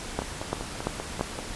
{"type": "two click trains", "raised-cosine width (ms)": 1, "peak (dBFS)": [-11, -18], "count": [4, 7], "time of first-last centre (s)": [[0.19, 1.21], [0.22, 1.39]], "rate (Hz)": [2.94, 5.13], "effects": ["pink hiss -37 dBFS RMS until 1.55 s", "resampled to 24000 Hz"]}